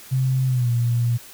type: tone with pitch glide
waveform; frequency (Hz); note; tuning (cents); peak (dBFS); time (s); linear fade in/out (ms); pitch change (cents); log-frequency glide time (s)
sine; 130.81 to 119.26; C3 to A#2; 0 to +40; -17; 0.11-1.18; 20; -160; 0.46-0.7
effects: white hiss -43 dBFS RMS until 1.33 s